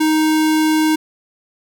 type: tone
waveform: square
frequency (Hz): 312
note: D#4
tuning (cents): +5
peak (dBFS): -13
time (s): 0-0.96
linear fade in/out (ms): 10
effects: none